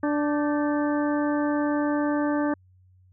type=harmonic tone with a mistuned harmonic; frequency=293.7 Hz; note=D4; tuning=in tune; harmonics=1 / 2 / 3 / 4 / 5 / 6; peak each=-23 / -29 / -33 / -35 / -37 / -39 dBFS; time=0.03-2.54 s; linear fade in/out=5 ms; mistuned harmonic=5; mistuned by=+86 cents; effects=added 92 Hz sine -54 dBFS peak until 3.12 s